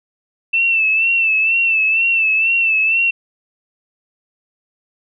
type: tone with vibrato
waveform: sine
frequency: 2663 Hz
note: E7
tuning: 17 cents sharp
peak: -12 dBFS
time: 0.53-3.11 s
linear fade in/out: 10 ms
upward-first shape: sine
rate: 2.1 Hz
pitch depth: 52 cents each way
effects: none